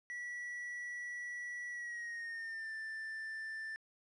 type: tone with pitch glide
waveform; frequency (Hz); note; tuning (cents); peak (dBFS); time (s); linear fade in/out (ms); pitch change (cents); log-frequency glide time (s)
triangle; 1945 to 1773.3; B6 to A6; -27 to +13; -39; 0.1-3.76; 0; -160; 1.7-2.73
effects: resampled to 22050 Hz + 12-bit